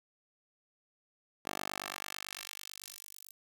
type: tone with high-pass filter sweep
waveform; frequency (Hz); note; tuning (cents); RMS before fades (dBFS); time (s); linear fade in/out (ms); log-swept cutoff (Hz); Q
10% pulse; 49.02; G1; +1; -44; 1.45-3.32; 10; 490 to 11000; 0.73
effects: 10-bit